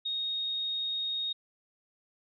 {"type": "tone", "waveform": "sine", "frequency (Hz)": 3729, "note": "A#7", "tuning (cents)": 0, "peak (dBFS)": -30, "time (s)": [0.05, 1.33], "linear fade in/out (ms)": 10, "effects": []}